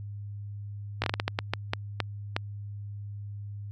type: slowing click train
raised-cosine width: 0.3 ms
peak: -10 dBFS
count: 12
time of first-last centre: 1.02-2.365 s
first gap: 18 ms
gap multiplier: 1.35
effects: added 102 Hz sine -36 dBFS peak until 3.71 s